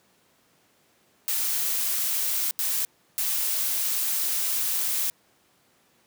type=noise bursts at uneven times; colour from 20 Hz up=blue; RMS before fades=-26 dBFS; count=3; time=1.28-2.51 / 2.59-2.85 / 3.18-5.1 s; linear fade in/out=0 ms; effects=pink hiss -63 dBFS RMS until 6.06 s + high-pass 150 Hz 12 dB/octave